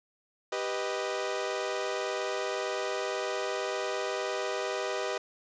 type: chord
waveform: sawtooth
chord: G augmented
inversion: none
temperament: equal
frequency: 392 / 493.9 / 622.3 Hz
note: G4 / B4 / D#5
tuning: 0 / 0 / 0 cents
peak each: -31 dBFS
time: 0.52-5.18 s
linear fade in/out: 5 ms
effects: resampled to 16000 Hz + 9-bit